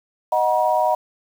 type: chord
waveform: sine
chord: D# minor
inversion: none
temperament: equal with one note detuned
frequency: 622.3 / 740 / 956.9 Hz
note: D#5 / F#5 / A#5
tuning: 0 / 0 / +45 cents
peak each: -20 dBFS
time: 0.32-0.95 s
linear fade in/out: 5 ms
effects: 7-bit